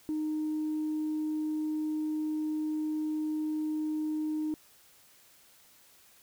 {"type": "tone", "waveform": "sine", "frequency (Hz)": 308.2, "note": "D#4", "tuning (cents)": -16, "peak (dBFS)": -28, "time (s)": [0.09, 4.54], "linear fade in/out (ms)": 0, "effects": ["tanh soft clip ceiling -26 dBFS", "white hiss -60 dBFS RMS until 6.22 s"]}